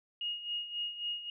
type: tone with tremolo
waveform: sine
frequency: 2867 Hz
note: F7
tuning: 45 cents sharp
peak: -32 dBFS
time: 0.21-1.3 s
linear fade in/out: 2 ms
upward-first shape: sine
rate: 3.7 Hz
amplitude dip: 70%
effects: none